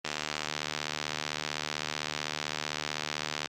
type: click train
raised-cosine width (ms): 0.2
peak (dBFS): -13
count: 259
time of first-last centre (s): 0.05-3.458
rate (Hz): 75.7
effects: high-pass 100 Hz 12 dB/octave + Opus 24 kbps